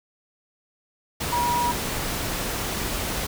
sine tone in noise, 963 Hz, B5, 44 cents flat, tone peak -21 dBFS, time 1.32-1.72 s, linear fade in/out 10 ms, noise pink, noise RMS -28 dBFS, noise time 1.2-3.27 s, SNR +4 dB, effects none

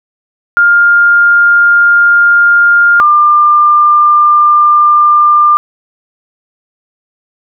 sine tone pair in turn, 1406 / 1195.8 Hz, F6 / D6, +11 / +31 cents, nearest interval minor third, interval 280 cents, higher first, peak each -3 dBFS, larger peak neither, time 0.57-3 / 3-5.57 s, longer second, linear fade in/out 0 ms, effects none

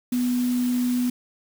sine tone in noise, 246.9 Hz, B3, in tune, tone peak -20 dBFS, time 0.12-1.1 s, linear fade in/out 5 ms, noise white, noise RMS -38 dBFS, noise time 0.12-1.1 s, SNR +15 dB, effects none

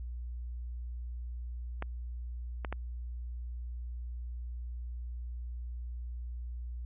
clicks, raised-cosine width 0.5 ms, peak -21 dBFS, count 3, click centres 1.824 / 2.648 / 2.726 s, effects added 60 Hz sine -37 dBFS peak until 6.85 s + resampled to 8000 Hz

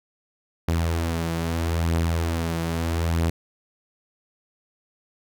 sawtooth beating tone pair, 82.41 / 83.19 Hz, E2 / E2, 0 / +16 cents, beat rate 0.78 Hz, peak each -25 / -19 dBFS, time 0.68-3.3 s, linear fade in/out 5 ms, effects none

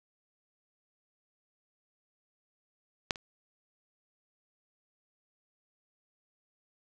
clicks, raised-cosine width 0.2 ms, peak -9 / -27 dBFS, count 2, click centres 3.108 / 3.158 s, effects none

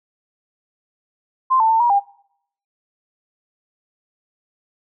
sine tone with pitch steps, 1043 / 890 / 898 / 955 / 802 Hz, C6 / A5 / A5 / A#5 / G5, -6 / +20 / +35 / +42 / +39 cents, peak -12 dBFS, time 1.5-2 s, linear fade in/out 20 ms, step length 100 ms, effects noise-tail reverb RT60 0.7 s tail -23 dB re dry

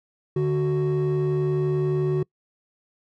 triangle tone pair together, 147.6 / 371.3 Hz, D3 / F#4, +9 / +6 cents, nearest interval octave + major third, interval 1597 cents, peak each -20 dBFS, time 0.36-2.23 s, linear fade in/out 5 ms, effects noise-tail reverb RT60 0.1 s tail -26 dB re dry + tanh soft clip ceiling -14 dBFS

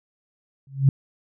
sine tone with exponential growth, 136.2 Hz, C#3, 30 cents flat, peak -9 dBFS, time 0.67-0.89 s, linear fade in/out 2 ms, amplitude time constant 46 ms, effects none

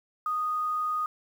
sine tone with quantisation, 1239 Hz, D#6, 8 cents flat, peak -26 dBFS, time 0.26-1.06 s, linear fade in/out 2 ms, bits 9, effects none

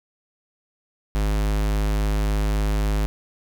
square tone, 51.8 Hz, G#1, 4 cents flat, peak -20 dBFS, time 1.15-3.06 s, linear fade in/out 0 ms, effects none

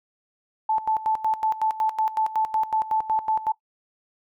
sine tone with tremolo, 875 Hz, A5, 10 cents flat, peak -19 dBFS, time 0.69-3.52 s, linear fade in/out 5 ms, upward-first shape square, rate 5.4 Hz, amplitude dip 80%, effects noise-tail reverb RT60 0.1 s tail -18 dB re dry

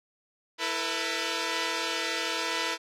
5% pulse chord, E suspended fourth, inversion none, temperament equal with one note detuned, 329.6 / 450.3 / 493.9 Hz, E4 / A4 / B4, 0 / +40 / 0 cents, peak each -21 dBFS, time 0.58-2.78 s, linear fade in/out 50 ms, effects low-pass 8000 Hz 12 dB/octave

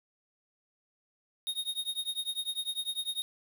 square tone with tremolo, 3721 Hz, A#7, 4 cents flat, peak -29 dBFS, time 1.47-3.22 s, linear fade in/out 0 ms, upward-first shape triangle, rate 10 Hz, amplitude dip 100%, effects 10-bit

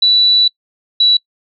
sine tone pair in turn, 3952 / 3932 Hz, B7 / B7, 0 / -8 cents, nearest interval unison, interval 8 cents, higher first, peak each -7 dBFS, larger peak neither, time 0.02-0.48 / 1-1.17 s, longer first, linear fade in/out 5 ms, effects noise-tail reverb RT60 0.1 s tail -25 dB re dry

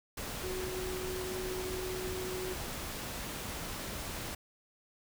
sine tone in noise, 370 Hz, F#4, in tune, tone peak -37 dBFS, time 0.43-2.54 s, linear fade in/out 5 ms, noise pink, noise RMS -40 dBFS, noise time 0.17-4.35 s, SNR 0 dB, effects none

